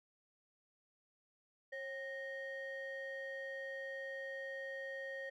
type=ring-modulated tone; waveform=triangle; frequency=659 Hz; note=E5; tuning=1 cent flat; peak=-37 dBFS; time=1.72-5.3 s; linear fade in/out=10 ms; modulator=1200 Hz; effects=none